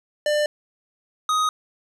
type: tone pair in turn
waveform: square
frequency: 596 / 1252 Hz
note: D5 / D#6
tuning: +25 / +10 cents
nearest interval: octave + minor second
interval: 1285 cents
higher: second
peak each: -19 dBFS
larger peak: neither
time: 0.26-0.46 / 1.29-1.49 s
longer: neither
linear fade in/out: 2 ms
effects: low-pass 8000 Hz 12 dB/octave + 9-bit